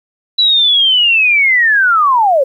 sine linear sweep, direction down, 3969 to 510 Hz, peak -7 dBFS, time 0.38-2.44 s, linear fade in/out 10 ms, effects 8-bit

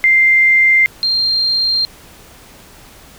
sine tone pair in turn, 2093 / 4186 Hz, C7 / C8, 0 / 0 cents, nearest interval octave, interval 1200 cents, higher second, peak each -7 / -12 dBFS, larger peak first, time 0.04-0.86 / 1.03-1.85 s, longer neither, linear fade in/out 0 ms, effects pink hiss -41 dBFS RMS until 3.18 s

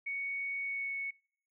sine tone with pitch glide, 2228 to 2213 Hz, C#7 to C#7, +8 to -3 cents, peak -34 dBFS, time 0.06-1.11 s, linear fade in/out 10 ms, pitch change -11 cents, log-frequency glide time 0.61-0.94 s, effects noise-tail reverb RT60 0.6 s tail -26 dB re dry

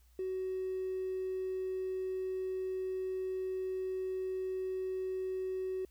triangle tone with hard clipping, 374.9 Hz, F#4, 23 cents sharp, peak -34 dBFS, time 0.19-5.85 s, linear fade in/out 2 ms, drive 3 dB, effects added 60 Hz sine -61 dBFS peak until 5.9 s + white hiss -72 dBFS RMS until 5.9 s

